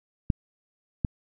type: clicks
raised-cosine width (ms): 5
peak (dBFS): -9 / -12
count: 2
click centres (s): 0.302 / 1.048
effects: none